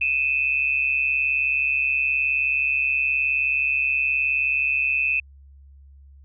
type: tone pair together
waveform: sine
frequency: 2498 / 2637 Hz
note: D#7 / E7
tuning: +6 / 0 cents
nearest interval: minor second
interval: 94 cents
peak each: -22 dBFS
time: 0.01-5.2 s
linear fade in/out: 5 ms
effects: added 69 Hz sine -45 dBFS peak until 6.24 s